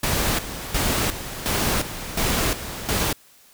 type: noise with tremolo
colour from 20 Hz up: pink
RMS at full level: -22 dBFS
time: 0.03-3.13 s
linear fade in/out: 5 ms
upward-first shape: square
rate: 1.4 Hz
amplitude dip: 70%
effects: white hiss -53 dBFS RMS until 3.53 s